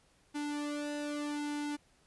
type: tone with flanger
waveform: sawtooth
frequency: 293.7 Hz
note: D4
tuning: in tune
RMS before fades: -37 dBFS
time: 0.34-1.77 s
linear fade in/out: 20 ms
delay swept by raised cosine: 1.6 to 2.51 ms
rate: 0.83 Hz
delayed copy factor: -0.85
effects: pink hiss -68 dBFS RMS until 2.06 s + resampled to 24000 Hz